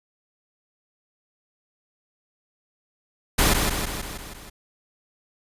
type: noise with echo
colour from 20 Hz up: pink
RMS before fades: -18 dBFS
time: 3.38-3.54 s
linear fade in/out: 10 ms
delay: 160 ms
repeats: 6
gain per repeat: -4 dB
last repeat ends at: 4.5 s
effects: resampled to 32000 Hz